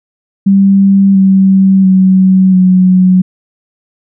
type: tone with pitch steps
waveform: sine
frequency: 196 / 192.08 / 188.23 / 184.47 Hz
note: G3 / G3 / F#3 / F#3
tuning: 0 / -35 / +30 / -5 cents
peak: -3 dBFS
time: 0.46-3.22 s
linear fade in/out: 10 ms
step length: 690 ms
effects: none